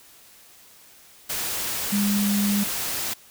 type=tone in noise; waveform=sine; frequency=203.4 Hz; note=G#3; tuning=36 cents flat; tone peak=-20 dBFS; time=1.92-2.64 s; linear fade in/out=10 ms; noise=white; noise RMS=-28 dBFS; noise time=1.29-3.14 s; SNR=+5 dB; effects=white hiss -51 dBFS RMS until 3.3 s